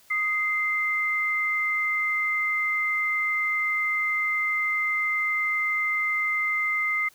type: tone pair together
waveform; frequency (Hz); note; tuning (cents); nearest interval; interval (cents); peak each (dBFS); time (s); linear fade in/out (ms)
sine; 1244.5 / 2084; D#6 / C7; 0 / -7; major sixth; 893; -31 / -23; 0.1-7.09; 10
effects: white hiss -57 dBFS RMS until 7.14 s